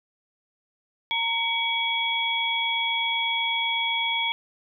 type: tone cluster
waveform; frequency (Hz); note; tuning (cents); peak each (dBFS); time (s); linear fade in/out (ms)
sine; 921 / 2264 / 3338; A#5 / C#7 / G#7; -21 / +36 / +8; -29 / -27 / -26; 1.11-4.32; 0
effects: none